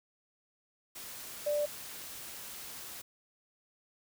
sine tone in noise, 589 Hz, D5, 5 cents sharp, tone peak -28 dBFS, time 1.46-1.66 s, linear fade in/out 10 ms, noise white, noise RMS -45 dBFS, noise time 0.95-3.02 s, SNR +14 dB, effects none

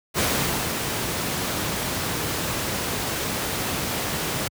pink noise with ADSR envelope, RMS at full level -21 dBFS, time 0.14-4.48 s, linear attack 44 ms, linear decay 500 ms, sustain -5 dB, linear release 5 ms, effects high-pass 80 Hz 12 dB/octave

